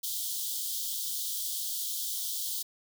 white high-pass noise, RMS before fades -34 dBFS, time 0.03-2.63 s, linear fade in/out 10 ms, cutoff 3100 Hz, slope 96 dB/octave, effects none

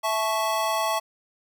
square chord, A major, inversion second, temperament equal with one note detuned, 659.3 / 869.4 / 1108.7 Hz, E5 / A5 / C#6, 0 / -21 / 0 cents, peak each -28 dBFS, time 0.03-1 s, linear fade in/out 20 ms, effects none

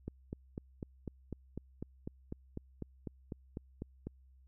click train, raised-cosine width 3 ms, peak -27 dBFS, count 17, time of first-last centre 0.08-4.07 s, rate 4.01 Hz, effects added 65 Hz sine -59 dBFS peak until 4.47 s

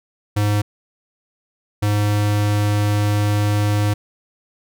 square tone pair in turn, 103.83 / 103.83 Hz, G#2 / G#2, 0 / 0 cents, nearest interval unison, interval 0 cents, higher neither, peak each -16 dBFS, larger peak neither, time 0.36-0.62 / 1.82-3.94 s, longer second, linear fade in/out 10 ms, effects none

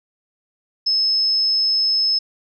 sine tone, 5200 Hz, E8, 24 cents flat, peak -15 dBFS, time 0.86-2.19 s, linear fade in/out 10 ms, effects none

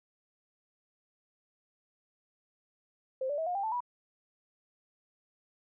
sine tone with pitch steps, 523.3 / 580.6 / 644.3 / 714.8 / 793.2 / 880.1 / 976.5 Hz, C5 / D5 / E5 / F5 / G5 / A5 / B5, 0 / -20 / -40 / +40 / +20 / 0 / -20 cents, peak -30 dBFS, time 3.21-3.805 s, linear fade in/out 5 ms, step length 85 ms, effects none

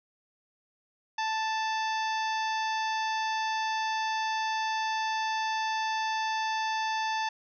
harmonic tone with a mistuned harmonic, 880 Hz, A5, in tune, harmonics 1 / 2 / 3 / 4 / 5 / 6 / 7, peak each -29 / -35 / -39 / -41 / -43 / -45 / -46 dBFS, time 1.18-7.29 s, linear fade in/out 5 ms, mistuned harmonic 5, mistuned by +72 cents, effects none

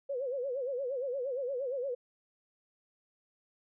sine tone with vibrato, 522 Hz, C5, 4 cents flat, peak -32 dBFS, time 0.09-1.95 s, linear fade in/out 10 ms, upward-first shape sine, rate 8.6 Hz, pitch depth 140 cents each way, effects none

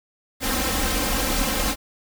pink noise with comb filter, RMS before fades -23 dBFS, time 0.4-1.76 s, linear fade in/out 50 ms, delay 3.8 ms, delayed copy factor +0.95, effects none

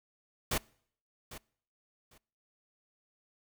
pink noise with echo, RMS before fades -31 dBFS, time 0.51-0.58 s, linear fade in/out 5 ms, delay 800 ms, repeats 2, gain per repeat -15 dB, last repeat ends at 2.18 s, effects noise-tail reverb RT60 0.6 s tail -25 dB re dry

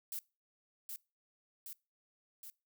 violet noise with echo, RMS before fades -41 dBFS, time 0.12-0.19 s, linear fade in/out 0 ms, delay 770 ms, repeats 3, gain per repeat -3 dB, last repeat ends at 2.5 s, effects noise-tail reverb RT60 0.3 s tail -24 dB re dry

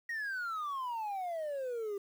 sine exponential sweep, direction down, 1898 to 392 Hz, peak -32 dBFS, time 0.09-1.98 s, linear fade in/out 5 ms, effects tanh soft clip ceiling -34 dBFS + 10-bit

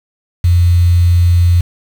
sine tone with quantisation, 87.31 Hz, F2, in tune, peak -6 dBFS, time 0.44-1.61 s, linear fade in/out 5 ms, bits 5, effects none

